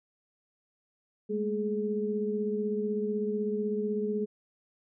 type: tone cluster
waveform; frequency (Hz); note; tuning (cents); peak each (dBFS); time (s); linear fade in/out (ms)
sine; 206.2 / 222.2 / 421.7; G#3 / A3 / G#4; -12 / +17 / +26; -32 / -38 / -30; 1.29-4.26; 20
effects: none